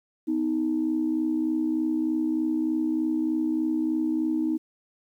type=tone pair together; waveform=sine; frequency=251.3 / 314.6 Hz; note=B3 / D#4; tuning=+30 / +19 cents; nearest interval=major third; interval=389 cents; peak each=-28 / -23 dBFS; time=0.27-4.58 s; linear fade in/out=20 ms; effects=tanh soft clip ceiling -16 dBFS + 10-bit